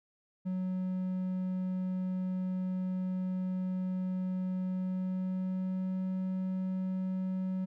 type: tone with pitch glide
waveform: triangle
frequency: 185 to 186.93 Hz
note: F#3 to F#3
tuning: 0 to +18 cents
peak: -29 dBFS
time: 0.45-7.66 s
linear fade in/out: 20 ms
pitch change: +18 cents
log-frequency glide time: 4.65-6.02 s
effects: none